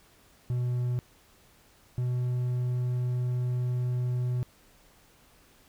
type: tone pair in turn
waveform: triangle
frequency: 123.2 / 124.13 Hz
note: B2 / B2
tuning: -4 / +9 cents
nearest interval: unison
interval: 13 cents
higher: second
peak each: -24 dBFS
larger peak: neither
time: 0.5-0.99 / 1.98-4.43 s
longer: second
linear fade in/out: 0 ms
effects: pink hiss -60 dBFS RMS until 5.68 s